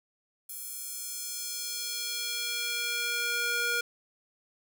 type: tone with high-pass filter sweep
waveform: square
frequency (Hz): 475.2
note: A#4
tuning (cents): +33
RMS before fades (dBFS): -33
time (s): 0.49-3.81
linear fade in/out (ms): 5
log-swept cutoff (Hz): 11000 to 1200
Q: 1.1
effects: none